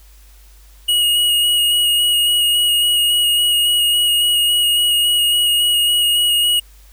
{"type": "tone with vibrato", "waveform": "square", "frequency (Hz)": 2888, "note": "F#7", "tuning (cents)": -43, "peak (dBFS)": -13, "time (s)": [0.88, 6.6], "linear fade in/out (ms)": 10, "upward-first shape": "square", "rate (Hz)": 3.6, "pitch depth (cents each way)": 12, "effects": ["added 50 Hz sine -42 dBFS peak until 6.92 s", "white hiss -51 dBFS RMS until 6.92 s"]}